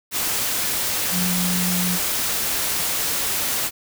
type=tone in noise; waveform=sine; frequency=180 Hz; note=F#3; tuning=47 cents flat; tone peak=-22 dBFS; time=1.11-1.99 s; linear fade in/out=50 ms; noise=white; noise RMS=-23 dBFS; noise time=0.11-3.71 s; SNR=-2 dB; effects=none